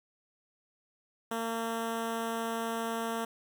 10% pulse tone with notch filter, 228.1 Hz, A#3, 37 cents flat, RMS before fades -34 dBFS, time 1.31-3.25 s, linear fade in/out 5 ms, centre 4600 Hz, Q 1.4, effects 10-bit

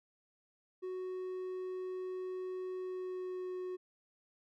triangle tone with pitch glide, 370 to 366.6 Hz, F#4 to F#4, 0 to -16 cents, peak -36 dBFS, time 0.82-3.77 s, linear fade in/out 20 ms, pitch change -16 cents, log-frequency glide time 2.77-3.55 s, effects none

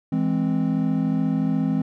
triangle chord, E augmented, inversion none, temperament equal, 164.81 / 207.7 / 261.6 Hz, E3 / G#3 / B#3, 0 / 0 / 0 cents, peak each -22 / -23 / -21 dBFS, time 0.12-1.82 s, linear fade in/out 5 ms, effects none

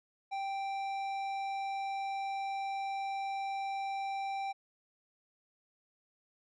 sine tone with tanh clipping, 784 Hz, G5, in tune, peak -36 dBFS, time 0.31-4.53 s, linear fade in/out 20 ms, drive 12 dB, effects none

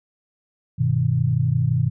sine chord, G augmented, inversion none, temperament equal, 98 / 123.47 / 155.56 Hz, G2 / B2 / D#3, 0 / 0 / 0 cents, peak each -25 / -19 / -22 dBFS, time 0.78-1.9 s, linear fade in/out 20 ms, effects none

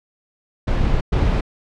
brown noise bursts at uneven times, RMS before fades -17 dBFS, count 2, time 0.67-1.01 / 1.12-1.41 s, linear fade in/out 10 ms, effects low-pass 4000 Hz 12 dB/octave

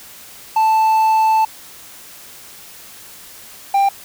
triangle tone pair in turn, 880 / 791.7 Hz, A5 / G5, 0 / +17 cents, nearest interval major second, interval 183 cents, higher first, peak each -9 dBFS, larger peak neither, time 0.56-1.45 / 3.74-3.89 s, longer first, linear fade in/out 5 ms, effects white hiss -39 dBFS RMS until 4.04 s

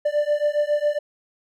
triangle beating tone pair, 587.3 / 594.6 Hz, D5 / D5, 0 / +21 cents, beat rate 7.3 Hz, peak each -20 dBFS, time 0.05-0.99 s, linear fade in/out 10 ms, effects none

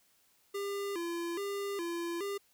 square tone with vibrato, 369.6 Hz, F#4, 2 cents flat, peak -35 dBFS, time 0.54-2.38 s, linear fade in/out 10 ms, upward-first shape square, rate 1.2 Hz, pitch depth 140 cents each way, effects white hiss -69 dBFS RMS until 2.53 s

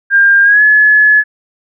sine tone with pitch glide, 1602 to 1707.1 Hz, G6 to G#6, +37 to +47 cents, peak -4 dBFS, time 0.1-1.24 s, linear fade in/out 50 ms, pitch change +110 cents, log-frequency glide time 0.43-0.62 s, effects none

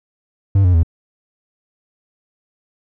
triangle tone with pitch steps, 98 / 89.87 / 82.41 Hz, G2 / F#2 / E2, 0 / -50 / 0 cents, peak -7 dBFS, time 0.55-0.832 s, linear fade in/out 5 ms, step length 94 ms, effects none

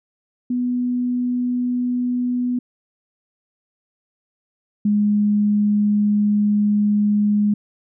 sine tone pair in turn, 246.9 / 207.6 Hz, B3 / G#3, 0 / 0 cents, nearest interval minor third, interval 300 cents, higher first, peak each -18 / -14 dBFS, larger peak second, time 0.5-2.59 / 4.85-7.54 s, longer second, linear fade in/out 5 ms, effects none

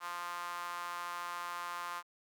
sawtooth tone with high-pass filter, 174.61 Hz, F3, in tune, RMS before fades -41 dBFS, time 0-2.03 s, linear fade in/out 50 ms, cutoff 1100 Hz, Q 4.2, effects none

